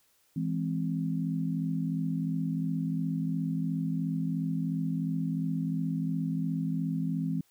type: chord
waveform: sine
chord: E augmented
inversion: none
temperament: equal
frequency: 164.81 / 207.7 / 261.6 Hz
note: E3 / G#3 / B#3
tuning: 0 / 0 / 0 cents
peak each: -30 / -36 / -33 dBFS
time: 0.36-7.41 s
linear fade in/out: 5 ms
effects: white hiss -68 dBFS RMS until 7.5 s